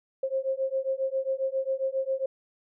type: beating tone pair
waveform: sine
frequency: 529 / 536.4 Hz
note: C5 / C5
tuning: +19 / +43 cents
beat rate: 7.4 Hz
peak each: -29 dBFS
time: 0.23-2.26 s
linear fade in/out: 5 ms
effects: none